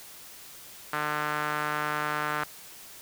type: tone with band-pass filter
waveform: sawtooth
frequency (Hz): 150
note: D3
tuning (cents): +37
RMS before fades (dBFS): -30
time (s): 0.93-2.44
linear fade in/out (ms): 2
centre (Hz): 1400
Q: 2.3
effects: white hiss -47 dBFS RMS until 3.01 s